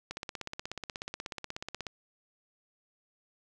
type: click train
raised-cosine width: 0.2 ms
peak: -20 dBFS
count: 30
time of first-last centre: 0.11-1.868 s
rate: 16.5 Hz
effects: none